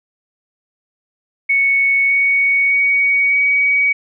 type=tone with pitch steps; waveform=sine; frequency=2217 / 2231 / 2245 / 2260 Hz; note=C#7 / C#7 / C#7 / C#7; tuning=0 / +11 / +21 / +33 cents; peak=-11 dBFS; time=1.49-3.93 s; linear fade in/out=10 ms; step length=610 ms; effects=none

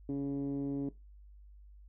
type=tone with low-pass filter; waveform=10% pulse; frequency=139.8 Hz; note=C#3; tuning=15 cents sharp; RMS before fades=-35 dBFS; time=0.09-0.89 s; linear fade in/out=2 ms; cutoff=310 Hz; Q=3.5; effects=noise-tail reverb RT60 0.2 s tail -17 dB re dry + added 50 Hz sine -52 dBFS peak until 1.88 s

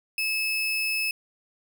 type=tone; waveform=35% pulse; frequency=2600 Hz; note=E7; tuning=24 cents flat; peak=-23 dBFS; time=0.18-1.11 s; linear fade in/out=2 ms; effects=none

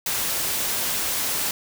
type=noise; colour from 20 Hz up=white; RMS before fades=-25 dBFS; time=0.06-1.51 s; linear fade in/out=2 ms; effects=none

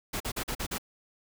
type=noise bursts; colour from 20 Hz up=pink; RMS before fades=-33 dBFS; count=6; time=0.13-0.783 s; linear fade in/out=10 ms; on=73 ms; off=43 ms; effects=none

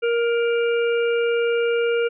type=harmonic tone; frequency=469.1 Hz; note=A#4; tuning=11 cents sharp; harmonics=1 / 3 / 5 / 6; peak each=-18 / -28 / -32 / -34 dBFS; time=0.02-2.09 s; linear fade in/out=20 ms; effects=none

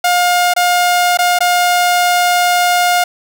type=tone with dropouts; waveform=sawtooth; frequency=711 Hz; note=F5; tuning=31 cents sharp; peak=-6 dBFS; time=0.04-3.04 s; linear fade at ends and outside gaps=5 ms; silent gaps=0.538-0.563 / 1.173-1.188 / 1.389-1.405 s; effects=none

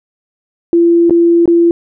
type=tone with dropouts; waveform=sine; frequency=340 Hz; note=F4; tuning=46 cents flat; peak=-5 dBFS; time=0.73-1.71 s; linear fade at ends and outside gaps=1 ms; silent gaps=1.097-1.107 / 1.457-1.477 s; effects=none

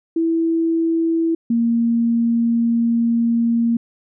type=tone pair in turn; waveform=sine; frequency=329.1 / 232.7 Hz; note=E4 / A#3; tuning=-3 / -3 cents; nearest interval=tritone; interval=600 cents; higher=first; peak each=-15 / -14 dBFS; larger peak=second; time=0.16-1.35 / 1.5-3.77 s; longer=second; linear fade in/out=5 ms; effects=none

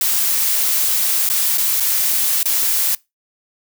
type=noise with dropouts; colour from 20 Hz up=blue; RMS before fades=-17 dBFS; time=0.01-2.95 s; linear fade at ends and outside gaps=2 ms; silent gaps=1.29-1.299 / 1.575-1.58 / 1.8-1.804 / 2.43-2.456 s; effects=noise-tail reverb RT60 0.2 s tail -22 dB re dry

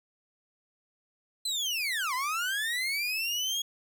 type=linear two-way sweep; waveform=30% pulse; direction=down then up; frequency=4122 to 979 to 3318 Hz; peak=-26 dBFS; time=1.45-3.62 s; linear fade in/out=5 ms; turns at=2.14 s; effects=none

